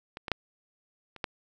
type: clicks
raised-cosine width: 0.3 ms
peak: -23 / -19 / -9 / -29 / -14 dBFS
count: 5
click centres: 0.171 / 0.282 / 0.317 / 1.163 / 1.242 s
effects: none